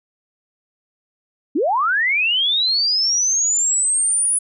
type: linear sweep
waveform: sine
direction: up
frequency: 246.9 to 9956 Hz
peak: -15 dBFS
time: 1.55-4.39 s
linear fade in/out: 10 ms
effects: none